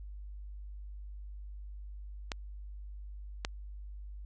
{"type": "clicks", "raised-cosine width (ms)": 0.2, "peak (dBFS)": [-17, -15], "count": 2, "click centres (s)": [2.318, 3.449], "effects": ["added 50 Hz sine -42 dBFS peak until 4.25 s", "resampled to 24000 Hz"]}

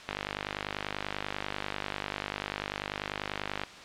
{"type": "click train", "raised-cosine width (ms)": 0.3, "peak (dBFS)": -15, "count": 179, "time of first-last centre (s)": [0.09, 3.636], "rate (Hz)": 50.2, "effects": ["white hiss -46 dBFS RMS until 3.84 s", "low-pass 4000 Hz 12 dB/octave"]}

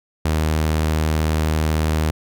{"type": "tone", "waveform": "sawtooth", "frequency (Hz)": 78.1, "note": "D#2", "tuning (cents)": 7, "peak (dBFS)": -13, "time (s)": [0.25, 2.11], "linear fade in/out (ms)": 5, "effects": []}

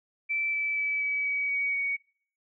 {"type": "tone with pitch steps", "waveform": "sine", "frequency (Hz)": [2327, 2312, 2298, 2283, 2269, 2254, 2240], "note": ["D7", "D7", "D7", "D7", "C#7", "C#7", "C#7"], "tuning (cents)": [-17, -28, -38, -50, 40, 28, 18], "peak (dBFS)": -26, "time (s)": [0.29, 1.97], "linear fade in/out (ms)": 20, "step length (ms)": 240, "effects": ["noise-tail reverb RT60 0.5 s tail -22 dB re dry"]}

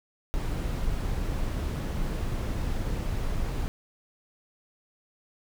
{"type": "noise", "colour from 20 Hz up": "brown", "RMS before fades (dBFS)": -29, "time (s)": [0.34, 3.68], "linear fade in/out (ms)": 0, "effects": []}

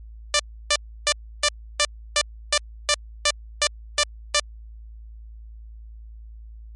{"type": "tone bursts", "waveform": "5% pulse", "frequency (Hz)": 590, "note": "D5", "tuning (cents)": 8, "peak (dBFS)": -5, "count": 12, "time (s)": [0.34, 4.398], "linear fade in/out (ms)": 2, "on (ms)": 54, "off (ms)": 310, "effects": ["added 55 Hz sine -38 dBFS peak until 6.75 s", "MP3 48 kbps"]}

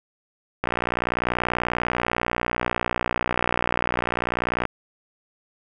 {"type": "click train", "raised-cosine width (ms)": 0.5, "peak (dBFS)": -7, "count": 243, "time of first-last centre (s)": [0.64, 4.653], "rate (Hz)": 60.3, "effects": []}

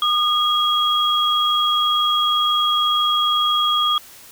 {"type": "tone pair together", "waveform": "sine", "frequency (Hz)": [1222, 3300], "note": ["D#6", "G#7"], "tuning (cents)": [-32, -12], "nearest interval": "octave + perfect fourth", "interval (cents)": 1720, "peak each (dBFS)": -18, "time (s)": [0.02, 3.98], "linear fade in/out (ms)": 2, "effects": ["white hiss -43 dBFS RMS until 4.31 s"]}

